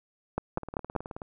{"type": "two click trains", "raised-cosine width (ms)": 1, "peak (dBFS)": [-24, -14], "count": [13, 4], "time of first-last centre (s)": [[0.58, 1.218], [0.38, 0.963]], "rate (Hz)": [18.8, 5.15], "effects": []}